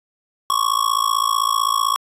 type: tone with amplitude modulation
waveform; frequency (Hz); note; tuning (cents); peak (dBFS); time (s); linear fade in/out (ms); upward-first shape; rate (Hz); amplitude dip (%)
square; 1108.7; C#6; 0; -13; 0.5-1.96; 0; sine; 55.7; 100
effects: resampled to 32000 Hz